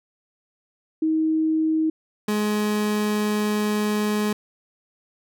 sine / 30% pulse tone pair in turn, 316.4 / 210.3 Hz, D#4 / G#3, +29 / +22 cents, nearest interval perfect fifth, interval 707 cents, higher first, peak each -18 dBFS, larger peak neither, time 1.02-1.9 / 2.28-4.33 s, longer second, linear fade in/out 5 ms, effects none

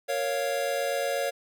square chord, Bb minor, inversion none, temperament equal, 466.2 / 554.4 / 698.5 Hz, Bb4 / Db5 / F5, 0 / 0 / 0 cents, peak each -34 / -29 / -33 dBFS, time 0.08-1.31 s, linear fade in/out 20 ms, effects none

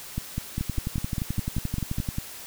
two click trains, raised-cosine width 5 ms, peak -15 / -15 dBFS, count 11 / 18, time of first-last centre 0.18-2.184 / 0.61-2.088 s, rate 4.99 / 11.5 Hz, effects white hiss -41 dBFS RMS until 2.46 s

